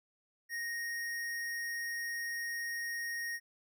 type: tone with hard clipping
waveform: sine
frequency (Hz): 1864.7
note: A#6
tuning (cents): 0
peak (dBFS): -37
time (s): 0.49-3.4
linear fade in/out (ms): 50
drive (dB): 18
effects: none